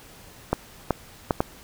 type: clicks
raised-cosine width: 1 ms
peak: -6 dBFS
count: 4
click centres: 0.53 / 0.907 / 1.308 / 1.405 s
effects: pink hiss -48 dBFS RMS until 1.63 s

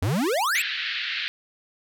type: exponential sweep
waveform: square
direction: up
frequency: 82.41 to 2837 Hz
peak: -22 dBFS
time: 0.02-0.62 s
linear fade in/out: 5 ms
type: band-pass noise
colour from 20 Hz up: pink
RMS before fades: -29 dBFS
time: 0.55-1.28 s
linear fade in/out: 0 ms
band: 1600 to 4200 Hz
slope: 48 dB/octave
effects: none

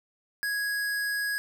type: tone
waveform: square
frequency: 1661.2 Hz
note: G#6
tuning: in tune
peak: -28 dBFS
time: 0.43-1.38 s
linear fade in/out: 0 ms
effects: none

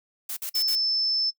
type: noise bursts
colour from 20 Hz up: blue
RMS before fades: -32 dBFS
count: 4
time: 0.29-0.754 s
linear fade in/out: 5 ms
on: 77 ms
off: 52 ms
type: tone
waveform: sine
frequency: 5274 Hz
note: E8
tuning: in tune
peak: -22 dBFS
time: 0.54-1.31 s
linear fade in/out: 20 ms
effects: noise-tail reverb RT60 0.1 s tail -20 dB re dry

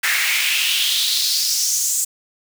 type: noise with high-pass filter sweep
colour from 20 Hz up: pink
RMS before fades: -19 dBFS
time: 0.03-2.05 s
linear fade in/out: 10 ms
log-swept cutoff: 1800 to 7600 Hz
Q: 3.7
effects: none

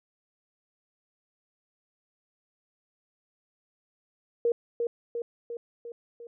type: tone with echo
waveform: sine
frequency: 470.5 Hz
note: A#4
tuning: 16 cents sharp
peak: -21 dBFS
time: 4.45-4.52 s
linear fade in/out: 2 ms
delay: 350 ms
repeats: 5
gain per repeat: -4 dB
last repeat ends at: 6.27 s
effects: none

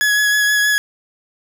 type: tone with vibrato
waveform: 40% pulse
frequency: 1684 Hz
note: G#6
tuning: 24 cents sharp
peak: -12 dBFS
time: 0.01-0.78 s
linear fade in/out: 0 ms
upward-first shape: triangle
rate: 6.3 Hz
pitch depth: 19 cents each way
effects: 9-bit

